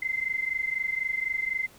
sine tone pair together, 2063 / 2087 Hz, C7 / C7, -25 / -5 cents, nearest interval unison, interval 20 cents, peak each -29 / -30 dBFS, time 0.02-1.67 s, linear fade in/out 5 ms, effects pink hiss -54 dBFS RMS until 1.78 s

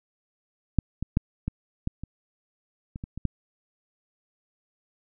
clicks, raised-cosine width 5 ms, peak -7 / -16 / -8 / -15 / -14 / -23 / -23 / -22 / -22 / -12 dBFS, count 10, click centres 0.787 / 1.026 / 1.171 / 1.48 / 1.874 / 2.036 / 2.959 / 3.039 / 3.176 / 3.253 s, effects none

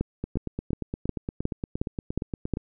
two click trains, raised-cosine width 3 ms, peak -17 / -12 dBFS, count 21 / 8, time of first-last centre 0.24-2.571 / 0.01-2.537 s, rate 8.58 / 2.77 Hz, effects none

